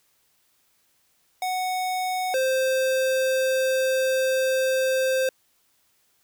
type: tone pair in turn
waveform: square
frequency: 740 / 523.3 Hz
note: F#5 / C5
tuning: 0 / 0 cents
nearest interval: tritone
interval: 600 cents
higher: first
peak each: -25 / -21 dBFS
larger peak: second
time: 1.42-2.34 / 2.34-5.29 s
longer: second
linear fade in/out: 2 ms
effects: white hiss -66 dBFS RMS until 6.23 s